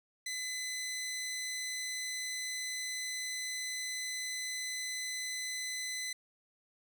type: tone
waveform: 15% pulse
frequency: 2017 Hz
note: B6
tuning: 36 cents sharp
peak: -30 dBFS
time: 0.26-6.13 s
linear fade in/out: 5 ms
effects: none